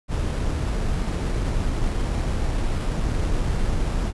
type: noise with sample-and-hold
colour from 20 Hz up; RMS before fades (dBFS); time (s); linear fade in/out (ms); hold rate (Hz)
brown; -23; 0.08-4.13; 50; 6300
effects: resampled to 24000 Hz